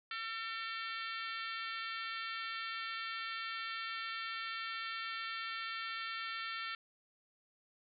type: harmonic tone with a mistuned harmonic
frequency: 451.3 Hz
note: A4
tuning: 44 cents sharp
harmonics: 3 / 4 / 5 / 6 / 7 / 8 / 9 / 10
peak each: -43 / -45 / -47 / -49 / -50 / -51 / -52 / -53 dBFS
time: 0.11-6.75 s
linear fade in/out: 2 ms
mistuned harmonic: 8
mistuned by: -37 cents
effects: none